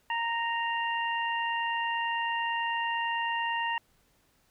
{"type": "harmonic tone", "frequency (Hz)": 929, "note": "A#5", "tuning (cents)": -6, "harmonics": [1, 2, 3], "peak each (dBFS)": [-30, -33, -35], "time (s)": [0.1, 3.78], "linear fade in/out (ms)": 2, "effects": ["pink hiss -68 dBFS RMS until 4.5 s"]}